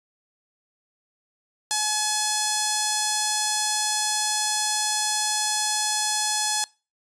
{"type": "tone with notch filter", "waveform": "5% pulse", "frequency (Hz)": 851, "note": "G#5", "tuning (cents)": 42, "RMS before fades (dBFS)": -24, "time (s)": [1.71, 6.64], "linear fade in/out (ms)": 0, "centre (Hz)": 2300, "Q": 1.4, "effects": ["noise-tail reverb RT60 0.3 s tail -23 dB re dry", "resampled to 22050 Hz"]}